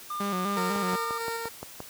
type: tone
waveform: triangle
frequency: 1203 Hz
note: D6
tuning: 41 cents sharp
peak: -29 dBFS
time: 0.1-1.18 s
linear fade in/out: 5 ms
type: tone with vibrato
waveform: sawtooth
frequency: 192 Hz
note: G3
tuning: 36 cents flat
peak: -25 dBFS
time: 0.2-0.96 s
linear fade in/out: 5 ms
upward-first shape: square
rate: 4 Hz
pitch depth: 81 cents each way
type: tone with tremolo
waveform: 15% pulse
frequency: 460 Hz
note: A#4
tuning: 23 cents flat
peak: -24 dBFS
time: 0.56-1.49 s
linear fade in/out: 10 ms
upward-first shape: square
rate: 3.1 Hz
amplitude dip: 25%
type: click train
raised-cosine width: 1 ms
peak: -22 dBFS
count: 7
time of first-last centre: 0.76-1.803 s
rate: 5.75 Hz
effects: white hiss -46 dBFS RMS until 1.89 s + high-pass 60 Hz 12 dB/octave